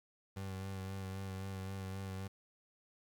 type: tone with vibrato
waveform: 30% pulse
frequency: 96 Hz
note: G2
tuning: 36 cents flat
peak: -38 dBFS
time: 0.36-2.28 s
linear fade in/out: 10 ms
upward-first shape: sine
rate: 3.8 Hz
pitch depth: 25 cents each way
effects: 11-bit